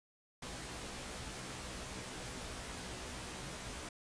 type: noise with comb filter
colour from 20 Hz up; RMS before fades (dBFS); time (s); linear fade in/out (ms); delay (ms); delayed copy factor
pink; -45; 0.42-3.89; 5; 16; +0.9
effects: resampled to 22050 Hz